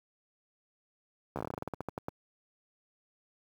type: slowing click train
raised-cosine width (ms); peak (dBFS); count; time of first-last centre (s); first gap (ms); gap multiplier
1; -21; 17; 1.36-2.084; 13; 1.15
effects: high-pass 80 Hz 12 dB/octave + 9-bit